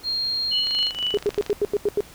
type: tone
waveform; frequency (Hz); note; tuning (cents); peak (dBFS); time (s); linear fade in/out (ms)
sine; 4222; C8; +15; -22; 0.03-0.92; 50
type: tone with tremolo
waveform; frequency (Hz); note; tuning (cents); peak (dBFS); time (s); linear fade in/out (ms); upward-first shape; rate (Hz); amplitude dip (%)
sine; 2960; F#7; 0; -20; 0.51-1.18; 10; triangle; 4.1; 85
type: click train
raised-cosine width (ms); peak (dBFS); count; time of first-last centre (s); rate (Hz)
0.2; -17; 22; 0.67-1.503; 25.2
type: tone bursts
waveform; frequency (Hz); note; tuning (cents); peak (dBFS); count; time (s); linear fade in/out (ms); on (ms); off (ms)
sine; 411.7; G#4; -15; -17; 8; 1.14-2.006; 0; 33; 86
effects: pink hiss -46 dBFS RMS until 2.14 s